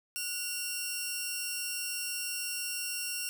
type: tone pair together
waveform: 10% pulse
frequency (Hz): 1458 / 2746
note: F#6 / F7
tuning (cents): -26 / -30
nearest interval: major seventh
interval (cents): 1096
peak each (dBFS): -36 / -25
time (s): 0.16-3.29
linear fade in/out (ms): 0
effects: none